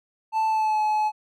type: tone with pitch glide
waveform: triangle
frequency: 880 to 854.5 Hz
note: A5 to G#5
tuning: 0 to +49 cents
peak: -18 dBFS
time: 0.32-1.12 s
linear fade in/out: 50 ms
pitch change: -51 cents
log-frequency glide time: 0.48-0.81 s
effects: none